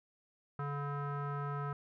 square tone with low-pass filter, 143.1 Hz, D3, 45 cents flat, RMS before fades -38 dBFS, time 0.59-1.73 s, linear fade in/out 2 ms, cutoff 1300 Hz, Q 4.8, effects none

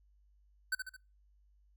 square tone with echo, 1522 Hz, F#6, 48 cents sharp, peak -31 dBFS, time 0.72-0.75 s, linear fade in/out 5 ms, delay 72 ms, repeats 3, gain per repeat -6 dB, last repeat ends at 0.966 s, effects noise-tail reverb RT60 0.3 s tail -25 dB re dry + added 50 Hz sine -64 dBFS peak until 1.76 s

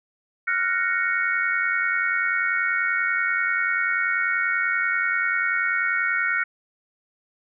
sine chord, Gb major seventh, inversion third, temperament equal with one note detuned, 1389.7 / 1480 / 1864.7 / 2217 Hz, F6 / Gb6 / Bb6 / Db7, -9 / 0 / 0 / 0 cents, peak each -26 dBFS, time 0.47-6.44 s, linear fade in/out 10 ms, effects none

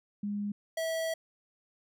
sine / square tone pair in turn, 205 / 650.8 Hz, G#3 / E5, -22 / -22 cents, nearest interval octave + minor sixth, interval 2000 cents, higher second, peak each -31 / -31 dBFS, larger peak neither, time 0.23-0.52 / 0.77-1.14 s, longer second, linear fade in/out 5 ms, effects none

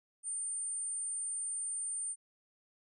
sine tone, 8960 Hz, C#9, 18 cents sharp, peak -35 dBFS, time 0.23-2.16 s, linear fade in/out 50 ms, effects none

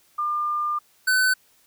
sine / square tone pair in turn, 1200 / 1511.9 Hz, D6 / F#6, +37 / +37 cents, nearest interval major third, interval 400 cents, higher second, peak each -22 / -18 dBFS, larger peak second, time 0.18-0.79 / 1.07-1.34 s, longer first, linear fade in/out 10 ms, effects white hiss -60 dBFS RMS until 1.66 s

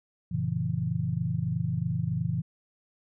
sine chord, F# dominant seventh, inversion none, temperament just, 92.5 / 115.62 / 138.75 / 166.5 Hz, F#2 / A#2 / C#3 / E3, 0 / -14 / +2 / +18 cents, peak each -36 / -31 / -32 / -30 dBFS, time 0.31-2.42 s, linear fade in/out 10 ms, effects none

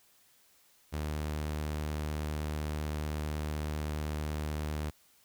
sawtooth tone, 75.8 Hz, D#2, 45 cents flat, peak -29 dBFS, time 0.92-4.91 s, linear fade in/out 20 ms, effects white hiss -65 dBFS RMS until 5.24 s

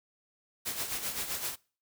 white noise with tremolo, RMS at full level -33 dBFS, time 0.65-1.56 s, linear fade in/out 20 ms, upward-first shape sine, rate 7.7 Hz, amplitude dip 60%, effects noise-tail reverb RT60 0.4 s tail -24 dB re dry

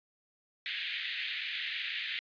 pink band-pass noise, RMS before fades -37 dBFS, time 0.66-2.19 s, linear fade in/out 0 ms, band 1800 to 3900 Hz, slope 48 dB/octave, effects resampled to 11025 Hz

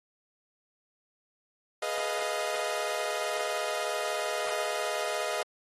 sawtooth chord, F half-diminished seventh, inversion first, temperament equal with one note detuned, 422.1 / 493.9 / 622.3 / 698.5 Hz, Ab4 / Cb5 / Eb5 / F5, +28 / 0 / 0 / 0 cents, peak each -34 / -34 / -29 / -32 dBFS, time 1.82-5.43 s, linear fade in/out 5 ms, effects AAC 32 kbps

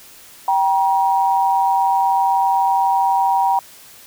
sine tone pair together, 779.9 / 952 Hz, G5 / A#5, -9 / +36 cents, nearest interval minor third, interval 345 cents, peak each -16 dBFS, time 0.48-3.59 s, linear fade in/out 2 ms, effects white hiss -43 dBFS RMS until 4.06 s

